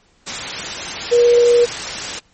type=tone in noise; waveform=sine; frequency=478.5 Hz; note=A#4; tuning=45 cents sharp; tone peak=-8 dBFS; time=1.11-1.66 s; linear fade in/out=20 ms; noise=white; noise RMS=-24 dBFS; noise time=0.26-2.2 s; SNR=+13 dB; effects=pink hiss -56 dBFS RMS until 2.33 s + MP3 32 kbps